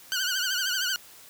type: tone with vibrato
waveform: 15% pulse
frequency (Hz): 1500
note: F#6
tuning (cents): +23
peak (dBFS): -19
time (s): 0.12-0.96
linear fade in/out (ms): 0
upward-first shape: triangle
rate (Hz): 13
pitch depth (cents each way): 110
effects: white hiss -50 dBFS RMS until 1.29 s + high-pass 60 Hz 12 dB/octave